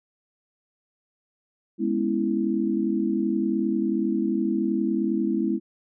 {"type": "chord", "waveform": "sine", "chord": "C# minor seventh", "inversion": "second", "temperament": "equal", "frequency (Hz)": [207.7, 246.9, 277.2, 329.6], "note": ["G#3", "B3", "C#4", "E4"], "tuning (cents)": [0, 0, 0, 0], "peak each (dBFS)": [-26, -28, -31, -25], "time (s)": [1.78, 5.6], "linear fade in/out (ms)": 50, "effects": []}